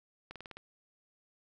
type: slowing click train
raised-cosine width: 0.3 ms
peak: -29 dBFS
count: 6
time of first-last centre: 0.31-0.57 s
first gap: 47 ms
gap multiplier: 1.05
effects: none